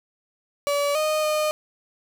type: tone with pitch steps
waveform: 35% pulse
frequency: 573 / 617 / 612 Hz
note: D5 / D#5 / D#5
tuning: -43 / -15 / -29 cents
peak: -19 dBFS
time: 0.67-1.51 s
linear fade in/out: 0 ms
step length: 280 ms
effects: none